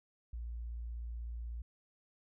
sine tone, 58.1 Hz, A#1, 5 cents flat, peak -39 dBFS, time 0.33-1.62 s, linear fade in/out 5 ms, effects none

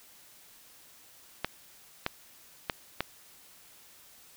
clicks, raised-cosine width 0.3 ms, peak -12 dBFS, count 4, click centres 1.446 / 2.064 / 2.698 / 3.006 s, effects white hiss -56 dBFS RMS until 4.36 s

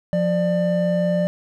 triangle tone pair together, 176.45 / 595 Hz, F3 / D5, +18 / +22 cents, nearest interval octave + major sixth, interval 2104 cents, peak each -18 dBFS, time 0.13-1.27 s, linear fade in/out 0 ms, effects none

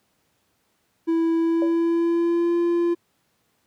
triangle tone with pitch glide, 329.6 to 343.4 Hz, E4 to F4, 0 to -29 cents, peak -16 dBFS, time 1.07-2.95 s, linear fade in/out 20 ms, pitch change +71 cents, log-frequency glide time 1.36-2.57 s
sine tone with exponential decay, 569 Hz, C#5, 45 cents sharp, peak -23 dBFS, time 1.62-1.77 s, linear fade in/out 1 ms, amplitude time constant 32 ms
effects pink hiss -68 dBFS RMS until 3.66 s + high-pass 100 Hz 12 dB/octave

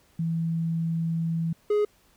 sine / triangle tone pair in turn, 164.81 / 417.6 Hz, E3 / G#4, 0 / +10 cents, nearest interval octave + major third, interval 1610 cents, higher second, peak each -24 / -18 dBFS, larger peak second, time 0.19-1.53 / 1.7-1.85 s, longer first, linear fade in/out 5 ms, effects pink hiss -62 dBFS RMS until 2.16 s

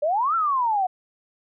sine exponential two-way sweep, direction up then down, 566 to 1373 to 722 Hz, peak -19 dBFS, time 0.02-0.87 s, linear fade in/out 10 ms, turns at 0.35 s, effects none

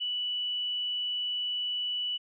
sine tone, 2960 Hz, F#7, in tune, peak -29 dBFS, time 0-2.18 s, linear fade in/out 20 ms, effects none

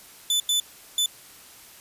sawtooth tone bursts at uneven times, 3500 Hz, A7, 10 cents flat, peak -17 dBFS, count 3, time 0.3-0.4 / 0.49-0.6 / 0.98-1.06 s, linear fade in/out 2 ms, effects white hiss -48 dBFS RMS until 1.8 s + resampled to 32000 Hz

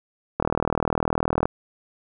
click train, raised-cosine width 1 ms, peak -6 dBFS, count 43, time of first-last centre 0.4-1.455 s, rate 39.8 Hz, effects none

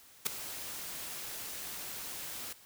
white noise with ADSR envelope, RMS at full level -27 dBFS, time 0.25-2.53 s, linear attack 17 ms, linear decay 4 ms, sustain -15 dB, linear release 6 ms, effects white hiss -58 dBFS RMS until 2.65 s

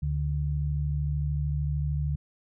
sine tone pair together, 73.13 / 146.4 Hz, D2 / D3, -7 / -5 cents, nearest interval octave, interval 1202 cents, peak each -28 dBFS, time 0.02-2.16 s, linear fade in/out 10 ms, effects none

